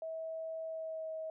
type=tone with pitch glide; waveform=sine; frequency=646 to 637.5 Hz; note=E5 to D#5; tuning=-35 to +42 cents; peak=-38 dBFS; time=0.02-1.3 s; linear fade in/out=2 ms; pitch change=-23 cents; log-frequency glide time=0.65-1.11 s; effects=none